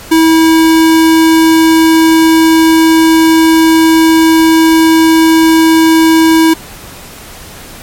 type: tone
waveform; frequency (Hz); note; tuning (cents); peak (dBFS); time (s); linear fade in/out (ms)
square; 323.4; E4; -33; -4; 0.11-6.54; 10
effects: pink hiss -30 dBFS RMS until 7.82 s + MP3 64 kbps